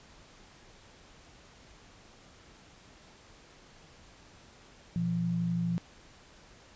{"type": "tone pair together", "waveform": "sine", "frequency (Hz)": [119.4, 171.59], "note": ["A#2", "F3"], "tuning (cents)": [42, -30], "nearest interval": "tritone", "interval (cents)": 628, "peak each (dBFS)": [-36, -28], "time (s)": [4.96, 5.78], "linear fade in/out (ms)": 0, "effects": ["pink hiss -56 dBFS RMS until 6.75 s", "resampled to 16000 Hz"]}